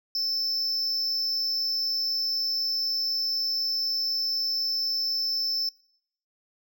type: tone with amplitude modulation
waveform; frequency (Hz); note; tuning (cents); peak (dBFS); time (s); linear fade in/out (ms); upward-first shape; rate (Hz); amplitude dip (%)
triangle; 5274; E8; 0; -21; 0.15-5.69; 2; sine; 224; 65
effects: noise-tail reverb RT60 0.7 s tail -23 dB re dry